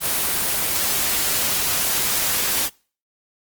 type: noise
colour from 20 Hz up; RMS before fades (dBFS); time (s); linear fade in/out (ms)
white; -21; 0-2.7; 50
effects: noise-tail reverb RT60 0.4 s tail -25 dB re dry + Opus 24 kbps